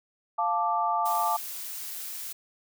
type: chord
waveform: sine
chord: D minor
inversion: first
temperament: equal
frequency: 698.5 / 880 / 1174.7 Hz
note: F5 / A5 / D6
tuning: 0 / 0 / 0 cents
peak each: -29 / -27 / -28 dBFS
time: 0.38-1.37 s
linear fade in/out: 10 ms
type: noise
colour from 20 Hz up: blue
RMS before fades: -37 dBFS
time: 1.05-2.33 s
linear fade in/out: 10 ms
effects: none